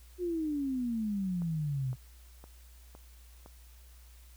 sine exponential sweep, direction down, 365.4 to 123.47 Hz, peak -30 dBFS, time 0.18-1.96 s, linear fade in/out 50 ms
click train, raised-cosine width 1 ms, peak -36 dBFS, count 5, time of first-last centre 1.42-3.461 s, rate 1.96 Hz
effects added 60 Hz sine -52 dBFS peak until 4.36 s + white hiss -62 dBFS RMS until 4.36 s

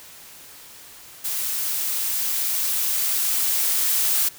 blue noise with level ramp, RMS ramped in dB -26 to -20 dBFS, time 1.24-4.29 s, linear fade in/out 10 ms, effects white hiss -44 dBFS RMS until 4.38 s

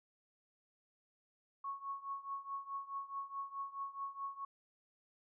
sine tone with tremolo, 1104 Hz, C#6, 7 cents flat, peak -37 dBFS, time 1.64-4.45 s, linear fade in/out 5 ms, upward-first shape triangle, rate 4.7 Hz, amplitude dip 90%, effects none

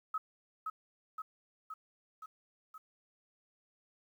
sine tone with echo, 1281 Hz, E6, 50 cents flat, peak -32 dBFS, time 0.14-0.18 s, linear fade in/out 5 ms, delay 520 ms, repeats 5, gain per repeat -3 dB, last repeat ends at 2.78 s, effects 11-bit

